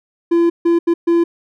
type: tone bursts at uneven times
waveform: triangle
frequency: 339.5 Hz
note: F4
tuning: 49 cents flat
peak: -8 dBFS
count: 4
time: 0.31-0.5 / 0.65-0.79 / 0.87-0.94 / 1.07-1.24 s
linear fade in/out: 10 ms
effects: none